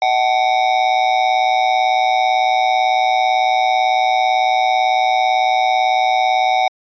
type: tone with amplitude modulation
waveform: square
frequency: 750 Hz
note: F#5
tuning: 23 cents sharp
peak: -10 dBFS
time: 0.02-6.68 s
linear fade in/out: 2 ms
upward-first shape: sine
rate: 118 Hz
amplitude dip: 75%
effects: resampled to 11025 Hz